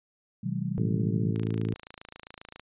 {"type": "chord", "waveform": "sine", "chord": "G# minor seventh", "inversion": "first", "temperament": "just", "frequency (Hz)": [124.59, 155.74, 186.89, 207.7], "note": ["B2", "D#3", "F#3", "G#3"], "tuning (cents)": [16, 2, 18, 0], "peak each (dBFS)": [-34, -33, -32, -36], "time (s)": [0.43, 1.32], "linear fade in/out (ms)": 10}
{"type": "harmonic tone", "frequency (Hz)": 55, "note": "A1", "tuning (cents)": 0, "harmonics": [2, 3, 4, 5, 6, 7, 8], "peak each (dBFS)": [-29, -33, -35, -37, -39, -40, -41], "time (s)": [0.78, 1.74], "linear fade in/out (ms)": 0}
{"type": "click train", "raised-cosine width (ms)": 0.2, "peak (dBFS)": -25, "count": 35, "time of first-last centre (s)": [1.36, 2.596], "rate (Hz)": 27.5}
{"effects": ["resampled to 8000 Hz"]}